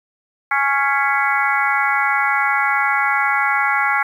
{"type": "harmonic tone with a mistuned harmonic", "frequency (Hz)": 277.2, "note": "C#4", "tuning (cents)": 0, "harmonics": [3, 4, 5, 6, 7, 8], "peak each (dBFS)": [-21, -23, -20, -23, -22, -24], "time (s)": [0.51, 4.03], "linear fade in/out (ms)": 5, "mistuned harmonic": 7, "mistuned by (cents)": 45, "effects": ["8-bit"]}